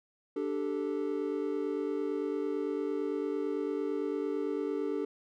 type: chord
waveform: triangle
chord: D suspended fourth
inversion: none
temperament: just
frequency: 293.7 / 391.6 / 440.5 Hz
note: D4 / G4 / A4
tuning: 0 / -2 / +2 cents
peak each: -33 dBFS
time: 0.36-5.05 s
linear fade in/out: 5 ms
effects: none